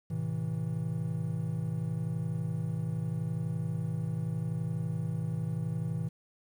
triangle chord, A minor, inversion none, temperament equal with one note detuned, 110 / 130.81 / 162.26 Hz, A2 / C3 / E3, 0 / 0 / -27 cents, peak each -34 / -35 / -31 dBFS, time 0.1-6.09 s, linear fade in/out 10 ms, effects 10-bit

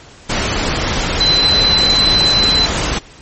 sine tone in noise, 4034 Hz, B7, 36 cents sharp, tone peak -10 dBFS, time 1.2-2.66 s, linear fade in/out 10 ms, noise pink, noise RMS -17 dBFS, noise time 0.29-2.99 s, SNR +4 dB, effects pink hiss -40 dBFS RMS until 3.21 s + MP3 32 kbps

